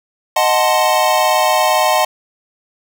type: chord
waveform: square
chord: D# diminished seventh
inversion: none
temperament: equal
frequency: 622.3 / 740 / 880 / 1046.5 Hz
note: D#5 / F#5 / A5 / C6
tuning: 0 / 0 / 0 / 0 cents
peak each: -17 / -17 / -18 / -19 dBFS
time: 0.36-2.05 s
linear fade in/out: 5 ms
effects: none